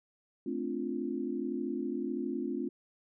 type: chord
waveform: sine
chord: D minor seventh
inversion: second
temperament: equal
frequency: 220 / 261.6 / 293.7 / 349.2 Hz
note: A3 / C4 / D4 / F4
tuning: 0 / 0 / 0 / 0 cents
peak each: -39 / -36 / -39 / -37 dBFS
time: 0.46-2.69 s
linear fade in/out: 5 ms
effects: none